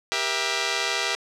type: chord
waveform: 5% pulse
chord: E diminished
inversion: first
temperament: just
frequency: 395.6 / 474.7 / 659.3 Hz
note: G4 / Bb4 / E5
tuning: +16 / +31 / 0 cents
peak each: -17 dBFS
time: 0.12-1.15 s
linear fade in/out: 0 ms
effects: low-pass 7000 Hz 12 dB/octave

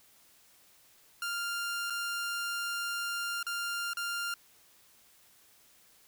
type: tone with dropouts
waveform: sawtooth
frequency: 1396.9 Hz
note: F6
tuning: in tune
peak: -29 dBFS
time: 1.22-4.34 s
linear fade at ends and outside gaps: 2 ms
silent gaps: 1.9-1.904 / 3.429-3.466 / 3.934-3.97 s
effects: white hiss -62 dBFS RMS until 6.07 s

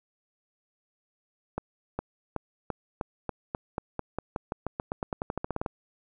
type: accelerating click train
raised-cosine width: 1 ms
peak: -16 dBFS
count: 25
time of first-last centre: 1.58-5.662 s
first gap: 410 ms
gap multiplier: 0.91
effects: none

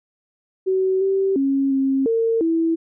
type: tone with pitch steps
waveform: sine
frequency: 377.8 / 387.3 / 273.4 / 269.2 / 455.1 / 328.4 Hz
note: F#4 / G4 / C#4 / C4 / A#4 / E4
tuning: +36 / -21 / -24 / +49 / -42 / -6 cents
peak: -16 dBFS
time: 0.66-2.76 s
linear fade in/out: 20 ms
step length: 350 ms
effects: none

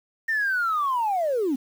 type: linear sweep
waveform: sine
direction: down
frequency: 1834 to 244.9 Hz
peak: -20 dBFS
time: 0.28-1.56 s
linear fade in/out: 10 ms
effects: tanh soft clip ceiling -18 dBFS + 8-bit

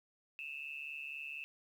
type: tone with amplitude modulation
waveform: sine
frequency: 2637 Hz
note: E7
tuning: in tune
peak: -38 dBFS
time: 0.39-1.44 s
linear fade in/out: 0 ms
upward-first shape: sine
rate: 144 Hz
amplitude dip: 85%
effects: 11-bit

